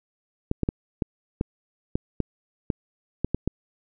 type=clicks; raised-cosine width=3 ms; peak=-10 dBFS; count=11; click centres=0.514 / 0.633 / 0.689 / 1.022 / 1.411 / 1.955 / 2.203 / 2.702 / 3.246 / 3.346 / 3.476 s; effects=none

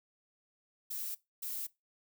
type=noise bursts at uneven times; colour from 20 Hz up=violet; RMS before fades=-39 dBFS; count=2; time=0.9-1.15 / 1.42-1.67 s; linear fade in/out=10 ms; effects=noise-tail reverb RT60 0.2 s tail -20 dB re dry

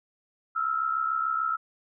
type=tone pair together; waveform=sine; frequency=1306 / 1372.8 Hz; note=E6 / F6; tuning=-17 / -30 cents; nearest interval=minor second; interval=87 cents; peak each=-26 / -30 dBFS; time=0.55-1.57 s; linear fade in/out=20 ms; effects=none

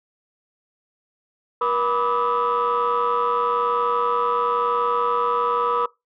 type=tone cluster; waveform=sine; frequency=478.2 / 988 / 1176 / 1277 Hz; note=A#4 / B5 / D6 / D#6; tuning=+44 / 0 / +2 / +45 cents; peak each=-23 dBFS; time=1.61-5.86 s; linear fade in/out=5 ms; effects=noise-tail reverb RT60 0.2 s tail -21 dB re dry + tanh soft clip ceiling -13 dBFS

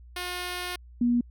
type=tone pair in turn; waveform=5% pulse / sine; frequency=358.3 / 240.5 Hz; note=F4 / B3; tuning=+44 / -46 cents; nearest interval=perfect fifth; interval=690 cents; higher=first; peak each=-20 / -20 dBFS; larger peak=neither; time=0.16-0.76 / 1.01-1.21 s; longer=first; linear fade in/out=5 ms; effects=added 60 Hz sine -46 dBFS peak until 1.3 s

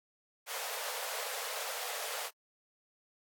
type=high-pass noise; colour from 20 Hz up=pink; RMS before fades=-39 dBFS; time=0.46-2.31 s; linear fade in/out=50 ms; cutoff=450 Hz; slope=96 dB/octave; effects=AAC 64 kbps

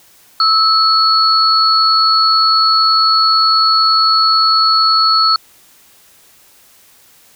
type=tone pair together; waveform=sine; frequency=1305 / 4389 Hz; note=E6 / C#8; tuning=-18 / -18 cents; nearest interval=octave + major sixth; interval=2100 cents; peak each=-11 dBFS; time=0.4-5.36 s; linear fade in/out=2 ms; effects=white hiss -47 dBFS RMS until 7.35 s

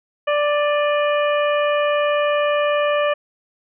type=harmonic tone with a mistuned harmonic; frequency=587.3 Hz; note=D5; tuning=in tune; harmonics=1 / 2 / 3 / 4 / 5; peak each=-17 / -23 / -27 / -29 / -31 dBFS; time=0.27-3.14 s; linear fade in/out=10 ms; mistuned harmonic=4; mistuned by=+55 cents; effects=none

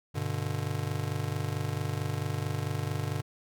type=chord; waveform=square; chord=G major; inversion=none; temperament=just; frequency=98 / 122.5 / 147 Hz; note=G2 / B2 / D3; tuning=0 / -14 / +2 cents; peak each=-35 / -36 / -35 dBFS; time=0.14-3.22 s; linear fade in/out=20 ms; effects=none

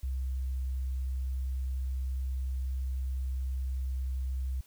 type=tone; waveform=sine; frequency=65 Hz; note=C2; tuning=11 cents flat; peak=-30 dBFS; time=0.03-4.61 s; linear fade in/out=5 ms; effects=white hiss -62 dBFS RMS until 4.66 s

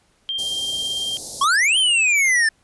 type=tone with tremolo; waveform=sine; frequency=3178 Hz; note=G7; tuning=23 cents sharp; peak=-21 dBFS; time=0.29-1.17 s; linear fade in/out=0 ms; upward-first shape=sine; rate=18 Hz; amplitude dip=30%
type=band-stop noise; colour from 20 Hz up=white; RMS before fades=-30 dBFS; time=0.38-1.45 s; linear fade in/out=10 ms; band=780 to 4100 Hz; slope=48 dB/octave
type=exponential two-way sweep; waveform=square; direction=up then down; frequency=1059 to 3182 to 1748 Hz; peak=-15 dBFS; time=1.41-2.49 s; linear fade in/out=5 ms; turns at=1.78 s
effects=pink hiss -61 dBFS RMS until 2.63 s + resampled to 24000 Hz

